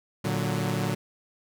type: chord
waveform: sawtooth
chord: Bb augmented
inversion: none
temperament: equal with one note detuned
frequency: 114.94 / 146.83 / 185 Hz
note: Bb2 / D3 / F#3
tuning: -24 / 0 / 0 cents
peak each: -26 dBFS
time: 0.24-0.95 s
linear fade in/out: 10 ms
effects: none